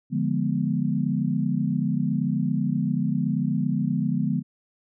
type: chord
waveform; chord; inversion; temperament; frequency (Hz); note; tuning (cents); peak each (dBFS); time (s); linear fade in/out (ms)
sine; D diminished seventh; none; equal with one note detuned; 146.83 / 174.61 / 207.7 / 245; D3 / F3 / Ab3 / Cb4; 0 / 0 / 0 / -14; -27; 0.1-4.43; 50
effects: none